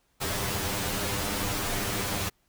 pink noise with comb filter, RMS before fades -30 dBFS, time 0.2-2.3 s, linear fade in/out 20 ms, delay 10 ms, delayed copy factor +0.95, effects pink hiss -70 dBFS RMS until 2.48 s

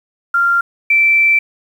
sine tone pair in turn, 1388 / 2334 Hz, F6 / D7, -11 / -11 cents, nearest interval major sixth, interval 900 cents, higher second, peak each -10 / -8 dBFS, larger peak second, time 0.34-0.61 / 0.9-1.39 s, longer second, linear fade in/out 5 ms, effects 7-bit

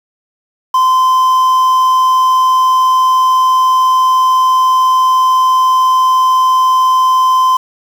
triangle tone with quantisation, 1031 Hz, C6, 26 cents flat, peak -5 dBFS, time 0.74-7.57 s, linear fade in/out 5 ms, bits 5, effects none

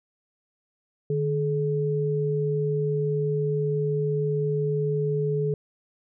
sine tone pair together, 150.7 / 426.2 Hz, D3 / G#4, +45 / +45 cents, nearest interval octave + tritone, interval 1800 cents, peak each -25 dBFS, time 1.1-5.54 s, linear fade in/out 2 ms, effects none

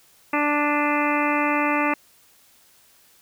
harmonic tone with a mistuned harmonic, 293.7 Hz, D4, in tune, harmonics 1 / 2 / 3 / 4 / 5 / 6 / 7 / 8 / 9, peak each -24 / -28 / -26 / -26 / -32 / -32 / -28 / -31 / -31 dBFS, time 0.33-1.94 s, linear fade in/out 5 ms, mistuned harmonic 8, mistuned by +45 cents, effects white hiss -56 dBFS RMS until 3.21 s

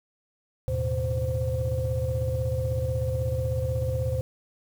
sine tone cluster, 79 / 108.9 / 125.1 / 519 Hz, D#2 / A2 / B2 / C5, +27 / -17 / +23 / -14 cents, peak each -29 dBFS, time 0.68-4.21 s, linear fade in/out 0 ms, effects tanh soft clip ceiling -17 dBFS + 8-bit

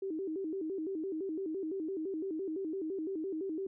sine tone with vibrato, 349.2 Hz, F4, in tune, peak -34 dBFS, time 0.02-3.67 s, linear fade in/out 5 ms, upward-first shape square, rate 5.9 Hz, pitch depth 180 cents each way, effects none

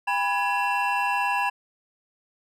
triangle tone cluster, 803 / 985 / 1675 / 2704 Hz, G5 / B5 / G#6 / E7, +41 / -5 / +14 / +43 cents, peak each -25 / -24 / -29 / -27 dBFS, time 0.07-1.5 s, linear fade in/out 10 ms, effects none

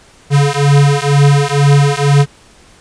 square beating tone pair, 141.2 / 143.3 Hz, C#3 / D3, +32 / -42 cents, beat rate 2.1 Hz, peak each -11 dBFS, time 0.3-2.26 s, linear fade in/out 50 ms, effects pink hiss -44 dBFS RMS until 2.8 s + resampled to 22050 Hz

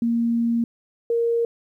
sine tone pair in turn, 233.1 / 466.2 Hz, A#3 / A#4, 0 / 0 cents, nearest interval octave, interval 1200 cents, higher second, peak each -18 dBFS, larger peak neither, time 0.02-0.64 / 1.1-1.45 s, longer first, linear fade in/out 2 ms, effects 10-bit

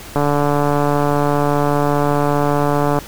click train, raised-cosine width 1 ms, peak -3 dBFS, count 411, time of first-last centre 0.16-2.988 s, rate 145 Hz, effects pink hiss -35 dBFS RMS until 3.07 s

